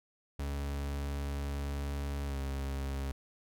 40% pulse tone with pitch glide, 70.6 to 68.51 Hz, C#2 to C#2, +32 to -20 cents, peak -33 dBFS, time 0.39-3.12 s, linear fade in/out 5 ms, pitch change -52 cents, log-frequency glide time 2.26-2.36 s, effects none

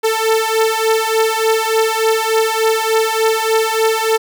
sawtooth beating tone pair, 442.3 / 445.7 Hz, A4 / A4, +9 / +22 cents, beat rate 3.4 Hz, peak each -12 dBFS, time 0.03-4.18 s, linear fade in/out 20 ms, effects none

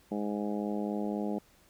harmonic tone, 103.83 Hz, G#2, in tune, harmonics 2 / 3 / 4 / 5 / 6 / 7 / 8, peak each -33 / -37 / -39 / -41 / -43 / -44 / -45 dBFS, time 0.11-1.39 s, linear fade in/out 10 ms, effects pink hiss -63 dBFS RMS until 1.69 s

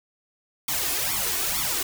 white noise with flanger, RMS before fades -26 dBFS, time 0.68-1.83 s, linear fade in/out 5 ms, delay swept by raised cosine 0.88 to 2.78 ms, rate 2.2 Hz, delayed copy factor +1, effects none

